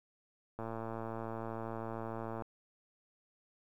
click train, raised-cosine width 1 ms, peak -27 dBFS, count 208, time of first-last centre 0.59-2.422 s, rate 113 Hz, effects 11-bit

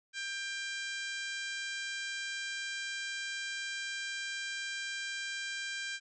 harmonic tone, 793 Hz, G5, 20 cents sharp, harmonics 2 / 3 / 4 / 5 / 6 / 7 / 8 / 9 / 10, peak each -39 / -43 / -45 / -47 / -49 / -50 / -51 / -52 / -53 dBFS, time 0.13-6 s, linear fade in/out 50 ms, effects none

